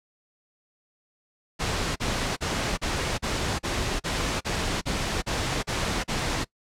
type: noise bursts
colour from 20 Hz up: pink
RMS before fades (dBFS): -27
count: 12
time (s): 1.59-6.448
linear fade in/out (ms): 20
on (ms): 370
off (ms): 38
effects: noise-tail reverb RT60 0.1 s tail -23 dB re dry + low-pass 7000 Hz 12 dB/octave